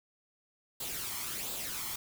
white noise with flanger, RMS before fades -38 dBFS, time 0.8-1.96 s, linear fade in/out 5 ms, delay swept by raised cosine 0.25 to 0.95 ms, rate 1.4 Hz, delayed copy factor +0.55, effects none

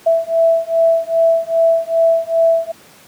sine beating tone pair, 659.3 / 661.8 Hz, E5 / E5, 0 / +7 cents, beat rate 2.5 Hz, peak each -14 dBFS, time 0.06-2.72 s, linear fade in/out 10 ms, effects pink hiss -44 dBFS RMS until 3.07 s + high-pass 150 Hz 12 dB/octave

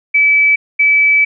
sine tone pair in turn, 2300 / 2300 Hz, D7 / D7, -37 / -37 cents, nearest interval unison, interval 0 cents, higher neither, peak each -7 dBFS, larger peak neither, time 0.14-0.56 / 0.79-1.25 s, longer second, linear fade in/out 10 ms, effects none

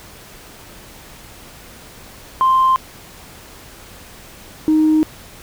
sine tone pair in turn, 1046.5 / 311.1 Hz, C6 / D#4, 0 / 0 cents, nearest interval octave + major sixth, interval 2100 cents, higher first, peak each -9 dBFS, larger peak neither, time 2.41-2.76 / 4.68-5.03 s, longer neither, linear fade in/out 0 ms, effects tanh soft clip ceiling -7 dBFS + pink hiss -40 dBFS RMS until 5.42 s

